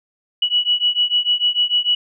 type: beating tone pair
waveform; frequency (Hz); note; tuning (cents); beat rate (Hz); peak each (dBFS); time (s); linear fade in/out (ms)
sine; 2933 / 2939.7; F#7 / F#7; -16 / -12; 6.7; -18; 0.42-1.95; 5
effects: none